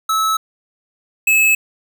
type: tone pair in turn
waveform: square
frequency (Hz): 1300 / 2593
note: E6 / E7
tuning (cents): -24 / -29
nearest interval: octave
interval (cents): 1195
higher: second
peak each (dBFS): -15 / -11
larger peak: second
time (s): 0.09-0.37 / 1.27-1.55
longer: neither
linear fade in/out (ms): 5
effects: none